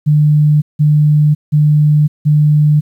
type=tone bursts; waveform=sine; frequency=150 Hz; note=D3; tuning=37 cents sharp; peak=-6 dBFS; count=4; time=0.06-2.81 s; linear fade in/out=20 ms; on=560 ms; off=170 ms; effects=8-bit